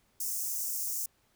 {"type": "high-pass noise", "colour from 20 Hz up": "white", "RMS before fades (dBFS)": -34, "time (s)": [0.2, 1.06], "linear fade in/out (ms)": 5, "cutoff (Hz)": 5600, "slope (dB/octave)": 48, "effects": ["pink hiss -70 dBFS RMS until 1.35 s"]}